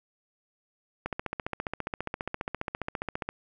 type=click train; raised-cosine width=0.5 ms; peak=-16 dBFS; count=34; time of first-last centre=1.06-3.29 s; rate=14.8 Hz; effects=none